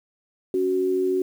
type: tone pair together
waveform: sine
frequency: 278.5 / 371.8 Hz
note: C#4 / F#4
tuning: +8 / +8 cents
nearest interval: perfect fourth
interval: 500 cents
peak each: -28 / -20 dBFS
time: 0.54-1.22 s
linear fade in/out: 2 ms
effects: 8-bit